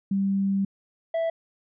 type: tone pair in turn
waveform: sine / triangle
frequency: 196 / 659.3 Hz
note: G3 / E5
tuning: 0 / 0 cents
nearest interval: octave + major sixth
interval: 2100 cents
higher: second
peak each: -21 dBFS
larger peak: neither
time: 0.11-0.65 / 1.14-1.3 s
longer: first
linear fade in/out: 5 ms
effects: resampled to 8000 Hz